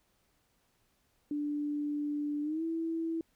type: tone with pitch glide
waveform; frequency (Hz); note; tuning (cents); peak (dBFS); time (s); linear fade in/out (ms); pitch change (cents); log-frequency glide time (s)
sine; 293.7 to 327.8; D4 to E4; 0 to -10; -31; 1.31-3.21; 2; +190; 2.42-2.63
effects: pink hiss -73 dBFS RMS until 3.35 s